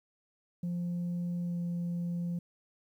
sine tone with pitch glide, 174.61 to 173.1 Hz, F3 to F3, 0 to -15 cents, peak -29 dBFS, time 0.63-2.39 s, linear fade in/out 5 ms, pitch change -15 cents, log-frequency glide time 1.42-1.58 s, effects tanh soft clip ceiling -30 dBFS + 11-bit

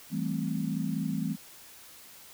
sine chord, A minor seventh, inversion second, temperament equal, 164.81 / 196 / 220 / 261.6 Hz, E3 / G3 / A3 / C4, 0 / 0 / 0 / 0 cents, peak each -33 / -34 / -34 / -35 dBFS, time 0.1-1.37 s, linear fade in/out 50 ms, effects white hiss -51 dBFS RMS until 2.33 s

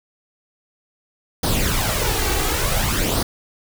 pink noise with flanger, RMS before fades -20 dBFS, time 1.43-3.23 s, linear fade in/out 5 ms, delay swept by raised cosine 0.2 to 2.6 ms, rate 0.56 Hz, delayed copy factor +0.6, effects none

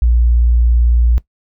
sine tone, 59 Hz, A#1, 22 cents sharp, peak -8 dBFS, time 0.02-1.18 s, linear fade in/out 0 ms, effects noise-tail reverb RT60 0.1 s tail -18 dB re dry

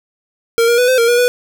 square tone with pitch steps, 462.3 / 473.1 / 494.6 / 514 / 464.8 / 481 / 491.4 Hz, A#4 / A#4 / B4 / C5 / A#4 / B4 / B4, -14 / +26 / +3 / -31 / -5 / -46 / -9 cents, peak -10 dBFS, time 0.58-1.28 s, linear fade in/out 0 ms, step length 100 ms, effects none

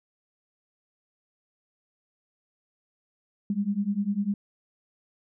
sine beating tone pair, 196.9 / 206.9 Hz, G3 / G#3, +8 / -6 cents, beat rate 10 Hz, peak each -28 / -27 dBFS, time 3.5-4.34 s, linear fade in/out 2 ms, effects none

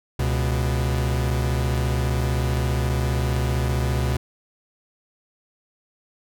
45% pulse tone pair together, 69.3 / 123.48 Hz, C#2 / B2, 0 / 0 cents, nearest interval minor seventh, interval 1000 cents, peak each -23 dBFS, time 0.19-4.17 s, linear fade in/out 5 ms, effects none

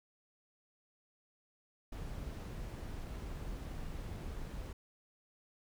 brown noise, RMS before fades -43 dBFS, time 1.92-4.73 s, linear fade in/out 5 ms, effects none

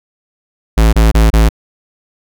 square tone bursts, 55 Hz, A1, in tune, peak -6 dBFS, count 4, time 0.77-1.491 s, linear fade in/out 10 ms, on 160 ms, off 27 ms, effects none

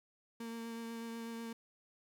35% pulse tone with vibrato, 229.7 Hz, A#3, 25 cents flat, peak -40 dBFS, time 0.4-1.53 s, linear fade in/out 5 ms, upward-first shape triangle, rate 8.1 Hz, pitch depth 16 cents each way, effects none

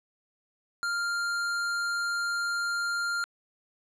square tone, 1397 Hz, F6, in tune, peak -28 dBFS, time 0.83-3.24 s, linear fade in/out 0 ms, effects low-pass 8000 Hz 12 dB/octave

